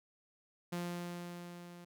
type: tone with level ramp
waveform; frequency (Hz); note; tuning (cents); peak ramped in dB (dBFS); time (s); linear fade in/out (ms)
sawtooth; 174.61; F3; 0; -32 to -47; 0.72-1.85; 10
effects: none